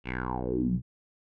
10% pulse tone with low-pass filter sweep, 62.5 Hz, B1, 21 cents sharp, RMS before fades -30 dBFS, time 0.04-0.82 s, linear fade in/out 50 ms, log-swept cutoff 2800 to 130 Hz, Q 6.6, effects none

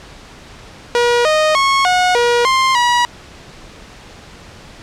sawtooth tone with pitch steps, 479.8 / 619 / 1095 / 728 / 478.9 / 1053 / 966 Hz, A#4 / D#5 / C#6 / F#5 / A#4 / C6 / B5, +50 / -9 / -22 / -28 / +47 / +11 / -39 cents, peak -7 dBFS, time 0.95-3.05 s, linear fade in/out 0 ms, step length 300 ms, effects pink hiss -38 dBFS RMS until 4.82 s + low-pass 6000 Hz 12 dB/octave

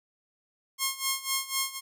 5% pulse tone with tremolo, 1075 Hz, C6, 47 cents sharp, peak -13 dBFS, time 0.78-1.81 s, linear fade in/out 50 ms, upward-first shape sine, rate 4 Hz, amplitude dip 85%, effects none

